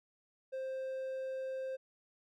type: tone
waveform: triangle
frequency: 526 Hz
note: C5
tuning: 9 cents sharp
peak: -35 dBFS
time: 0.52-1.77 s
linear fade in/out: 20 ms
effects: none